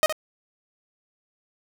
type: tone with echo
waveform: sawtooth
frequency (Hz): 622.3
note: D#5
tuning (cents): 0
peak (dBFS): -11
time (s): 0.03-0.06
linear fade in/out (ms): 0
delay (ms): 65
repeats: 1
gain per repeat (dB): -10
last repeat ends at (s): 0.125
effects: none